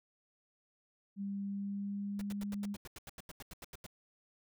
sine tone with pitch glide, 199 to 203.1 Hz, G3 to G#3, +26 to -38 cents, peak -36 dBFS, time 1.16-2.77 s, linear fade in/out 50 ms, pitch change +36 cents, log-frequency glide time 1.45-2.45 s
pink noise bursts, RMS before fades -48 dBFS, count 16, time 2.19-3.865 s, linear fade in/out 2 ms, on 25 ms, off 85 ms
effects none

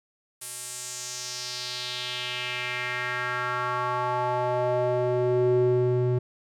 square tone with band-pass filter sweep, 124.1 Hz, B2, 9 cents sharp, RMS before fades -27 dBFS, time 0.41-6.19 s, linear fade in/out 10 ms, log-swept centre 10000 to 250 Hz, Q 2.7, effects none

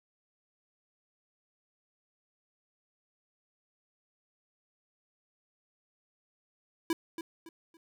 square tone with echo, 329.6 Hz, E4, in tune, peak -27 dBFS, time 6.9-6.93 s, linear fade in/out 2 ms, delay 280 ms, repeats 3, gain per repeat -10 dB, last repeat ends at 7.77 s, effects none

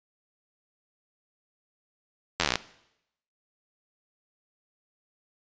slowing click train, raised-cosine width 0.2 ms, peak -6 dBFS, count 12, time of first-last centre 2.4-2.556 s, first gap 11 ms, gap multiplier 1.05, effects noise-tail reverb RT60 0.8 s tail -18 dB re dry + resampled to 16000 Hz

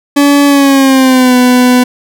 40% pulse tone with pitch glide, 285 to 249.5 Hz, C#4 to B3, +48 to +18 cents, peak -3 dBFS, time 0.16-1.84 s, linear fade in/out 10 ms, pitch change -230 cents, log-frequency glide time 0.46-1.36 s, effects none

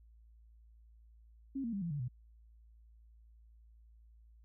sine tone with pitch steps, 270.9 / 231.8 / 198.31 / 169.67 / 145.17 / 124.21 Hz, C#4 / A#3 / G3 / F3 / D3 / B2, -40 / -10 / +20 / -50 / -20 / +10 cents, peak -35 dBFS, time 1.55-2.084 s, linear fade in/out 10 ms, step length 89 ms, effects added 56 Hz sine -58 dBFS peak until 4.44 s

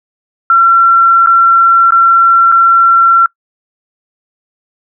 sine tone with dropouts, 1359 Hz, F6, 48 cents flat, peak -3 dBFS, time 0.5-3.26 s, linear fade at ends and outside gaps 2 ms, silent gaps 1.262-1.271 / 1.907-1.921 / 2.518-2.522 s, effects noise-tail reverb RT60 0.1 s tail -24 dB re dry

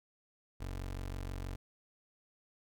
25% pulse tone, 46.25 Hz, F#1, in tune, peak -35 dBFS, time 0.6-1.56 s, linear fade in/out 10 ms, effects none

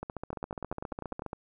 two click trains, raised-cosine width 1 ms, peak -22 / -22 dBFS, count 20 / 10, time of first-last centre 0.03-1.331 / 0.33-1.221 s, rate 14.6 / 10.1 Hz, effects none

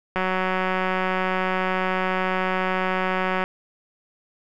click train, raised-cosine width 0.5 ms, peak -9 dBFS, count 611, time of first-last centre 0.16-3.44 s, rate 186 Hz, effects none

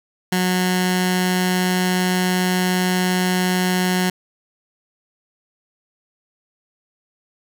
15% pulse tone with notch filter, 182.7 Hz, F#3, 22 cents flat, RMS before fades -19 dBFS, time 0.32-4.1 s, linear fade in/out 5 ms, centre 500 Hz, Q 0.83, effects none

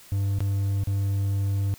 triangle tone with dropouts, 99 Hz, G2, 18 cents sharp, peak -20 dBFS, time 0.12-1.74 s, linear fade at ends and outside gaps 0 ms, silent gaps 0.388-0.405 / 0.837-0.872 s, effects white hiss -50 dBFS RMS until 1.78 s

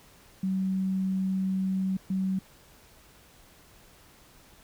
sine tone bursts at uneven times, 189.7 Hz, F#3, 43 cents sharp, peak -25 dBFS, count 2, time 0.43-1.97 / 2.1-2.39 s, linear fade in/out 5 ms, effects pink hiss -56 dBFS RMS until 4.63 s

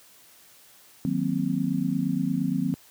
sine chord, C half-diminished seventh, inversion first, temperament equal with one note detuned, 155.56 / 184.14 / 233.1 / 261.6 Hz, Eb3 / Gb3 / Bb3 / C4, 0 / -8 / 0 / 0 cents, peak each -30 / -28 / -30 / -27 dBFS, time 1.05-2.74 s, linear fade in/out 0 ms, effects white hiss -54 dBFS RMS until 2.9 s + high-pass 80 Hz 12 dB/octave

